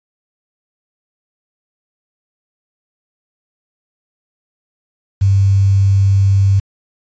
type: tone with quantisation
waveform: sine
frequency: 98 Hz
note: G2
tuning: in tune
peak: -8 dBFS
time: 5.21-6.6 s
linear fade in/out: 10 ms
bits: 6
effects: resampled to 16000 Hz

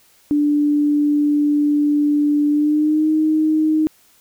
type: tone with pitch glide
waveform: sine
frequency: 293.7 to 311.2 Hz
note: D4 to D#4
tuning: 0 to 0 cents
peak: -13 dBFS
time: 0.31-3.87 s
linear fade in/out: 0 ms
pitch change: +100 cents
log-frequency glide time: 2.49-3.09 s
effects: white hiss -54 dBFS RMS until 4.2 s

